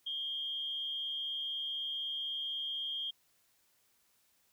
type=tone with amplitude modulation; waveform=sine; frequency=3222 Hz; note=G7; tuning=47 cents sharp; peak=-33 dBFS; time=0.06-3.11 s; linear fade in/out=10 ms; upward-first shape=sine; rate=228 Hz; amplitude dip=45%; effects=white hiss -72 dBFS RMS until 4.52 s